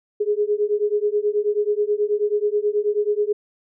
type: beating tone pair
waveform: sine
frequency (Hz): 412.1 / 421.4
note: G#4 / G#4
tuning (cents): -13 / +25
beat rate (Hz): 9.3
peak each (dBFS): -21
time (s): 0.2-3.33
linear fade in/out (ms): 10
effects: none